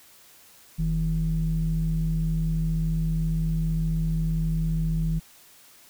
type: tone pair together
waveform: sine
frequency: 42.56 / 160.7 Hz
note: F1 / E3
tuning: -44 / -44 cents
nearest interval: octave + major seventh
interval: 2300 cents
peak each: -25 / -23 dBFS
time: 0.78-5.2 s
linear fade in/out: 20 ms
effects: tanh soft clip ceiling -16 dBFS + white hiss -53 dBFS RMS until 5.89 s